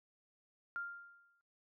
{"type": "tone with exponential decay", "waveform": "sine", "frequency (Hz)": 1396.9, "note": "F6", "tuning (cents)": 0, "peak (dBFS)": -36, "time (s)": [0.76, 1.41], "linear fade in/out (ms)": 0, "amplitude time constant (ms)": 140, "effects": ["noise-tail reverb RT60 0.1 s tail -19 dB re dry"]}